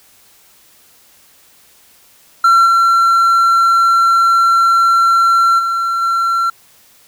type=tone with level steps; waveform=triangle; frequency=1359 Hz; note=F6; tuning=48 cents flat; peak=-4 / -6 / -12 / -10 dBFS; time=2.44-6.5 s; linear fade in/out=5 ms; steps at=2.65 / 5.58 / 6.01 s; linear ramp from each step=20 ms; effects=white hiss -48 dBFS RMS until 7.07 s